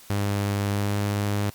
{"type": "tone with pitch glide", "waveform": "sawtooth", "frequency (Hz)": [101.1, 102.22], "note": ["G#2", "G#2"], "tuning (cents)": [-46, -27], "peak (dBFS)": -19, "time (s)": [0.1, 1.5], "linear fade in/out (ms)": 0, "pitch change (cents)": 19, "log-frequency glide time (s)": [0.71, 0.97], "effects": ["white hiss -49 dBFS RMS until 1.54 s", "Opus 48 kbps"]}